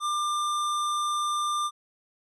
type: tone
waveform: square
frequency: 1194 Hz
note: D6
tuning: 28 cents sharp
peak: -26 dBFS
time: 0-1.71 s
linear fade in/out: 50 ms
effects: resampled to 24000 Hz